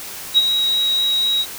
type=tone with ADSR envelope; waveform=sine; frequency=3826 Hz; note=A#7; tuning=44 cents sharp; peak=-7 dBFS; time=0.34-1.46 s; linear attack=36 ms; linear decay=32 ms; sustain=-8 dB; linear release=54 ms; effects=white hiss -32 dBFS RMS until 1.58 s